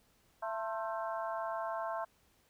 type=harmonic tone with a mistuned harmonic; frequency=222.9 Hz; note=A3; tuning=23 cents sharp; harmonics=3 / 4 / 5 / 6 / 7; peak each=-38 / -41 / -41 / -46 / -48 dBFS; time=0.42-2.05 s; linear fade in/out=10 ms; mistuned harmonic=5; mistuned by=-74 cents; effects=pink hiss -70 dBFS RMS until 2.49 s